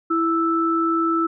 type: tone pair together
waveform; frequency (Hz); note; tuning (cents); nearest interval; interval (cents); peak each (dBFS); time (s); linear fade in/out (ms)
sine; 330.1 / 1318.5; E4 / E6; +2 / 0; 2 octaves; 2398; -20; 0.1-1.27; 10
effects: none